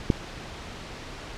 click, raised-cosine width 3 ms, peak -6 dBFS, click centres 0.102 s, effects pink hiss -39 dBFS RMS until 1.37 s + low-pass 5000 Hz 12 dB/octave

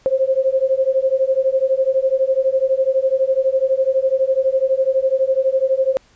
sine beating tone pair, 523.3 / 535.3 Hz, C5 / C5, 0 / +39 cents, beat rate 12 Hz, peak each -17 dBFS, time 0.06-5.97 s, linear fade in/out 0 ms, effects pink hiss -54 dBFS RMS until 6.15 s + resampled to 16000 Hz

